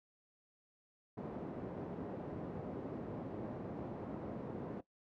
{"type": "band-pass noise", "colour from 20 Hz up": "pink", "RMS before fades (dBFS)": -44, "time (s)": [1.17, 4.81], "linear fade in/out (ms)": 10, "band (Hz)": [170, 520], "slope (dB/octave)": 12, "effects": ["noise-tail reverb RT60 0.1 s tail -17 dB re dry"]}